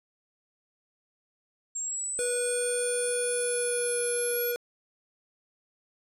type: linear sweep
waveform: sine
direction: up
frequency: 7430 to 11530 Hz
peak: -30 dBFS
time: 1.75-4.52 s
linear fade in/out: 10 ms
type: tone with pitch glide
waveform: square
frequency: 487.9 to 481.5 Hz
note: B4 to B4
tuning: -21 to -44 cents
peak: -29 dBFS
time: 2.19-4.56 s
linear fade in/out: 0 ms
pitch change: -23 cents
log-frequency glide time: 3.32-4.04 s
effects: resampled to 32000 Hz